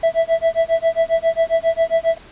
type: tone with tremolo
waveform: triangle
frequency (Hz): 659.3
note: E5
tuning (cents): 0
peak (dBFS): -9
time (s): 0.03-2.18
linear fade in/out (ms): 5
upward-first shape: sine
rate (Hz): 7.4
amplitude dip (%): 100
effects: pink hiss -43 dBFS RMS until 2.31 s + resampled to 8000 Hz